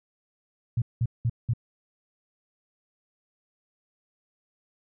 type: tone bursts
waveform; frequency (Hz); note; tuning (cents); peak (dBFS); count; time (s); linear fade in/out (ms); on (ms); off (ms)
sine; 117.5; A#2; +14; -21; 4; 0.77-1.536; 5; 49; 190
effects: none